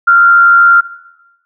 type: tone with frequency modulation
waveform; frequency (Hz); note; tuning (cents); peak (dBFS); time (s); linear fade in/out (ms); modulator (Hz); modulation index
sine; 1388; F6; -11; -3; 0.07-0.81; 10; 83.1; 0.4
effects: noise-tail reverb RT60 1.0 s tail -19 dB re dry